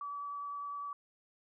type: tone with vibrato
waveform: sine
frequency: 1147 Hz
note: D6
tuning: 41 cents flat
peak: -38 dBFS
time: 0.01-0.93 s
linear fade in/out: 2 ms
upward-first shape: triangle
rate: 9.9 Hz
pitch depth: 9 cents each way
effects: none